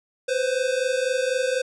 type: tone pair together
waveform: square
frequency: 503 / 527 Hz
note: B4 / C5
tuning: +32 / +12 cents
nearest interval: minor second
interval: 80 cents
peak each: -25 dBFS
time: 0.28-1.62 s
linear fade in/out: 10 ms
effects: resampled to 22050 Hz